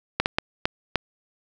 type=clicks; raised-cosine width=0.3 ms; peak=-4 dBFS; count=5; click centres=0.2 / 0.259 / 0.385 / 0.655 / 0.957 s; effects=7-bit